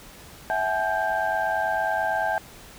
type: tone cluster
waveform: sine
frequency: 655 / 761 / 850 / 1579 Hz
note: E5 / F#5 / G#5 / G6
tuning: -11 / +48 / +40 / +12 cents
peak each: -27 dBFS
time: 0.5-2.38 s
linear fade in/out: 0 ms
effects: tanh soft clip ceiling -14 dBFS + pink hiss -46 dBFS RMS until 2.78 s